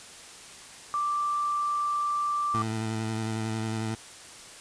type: tone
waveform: sine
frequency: 1174.7 Hz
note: D6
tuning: in tune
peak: -25 dBFS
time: 0.94-2.62 s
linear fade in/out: 0 ms
type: tone with vibrato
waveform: 20% pulse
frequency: 110.8 Hz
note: A2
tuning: 13 cents sharp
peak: -24 dBFS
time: 2.54-3.95 s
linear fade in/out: 5 ms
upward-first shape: square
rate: 11 Hz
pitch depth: 19 cents each way
effects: white hiss -46 dBFS RMS until 4.6 s + resampled to 22050 Hz